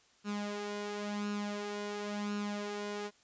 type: tone with flanger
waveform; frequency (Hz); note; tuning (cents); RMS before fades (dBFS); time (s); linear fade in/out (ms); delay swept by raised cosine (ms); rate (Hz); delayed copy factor
sawtooth; 206.2; G#3; -12; -38; 0.24-3.11; 50; 0.73 to 2.83; 0.95; +0.6
effects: white hiss -66 dBFS RMS until 3.23 s + resampled to 16000 Hz